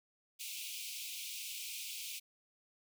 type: high-pass noise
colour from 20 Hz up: pink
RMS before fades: -44 dBFS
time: 0.39-2.2 s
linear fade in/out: 20 ms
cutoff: 2300 Hz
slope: 96 dB/octave
effects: none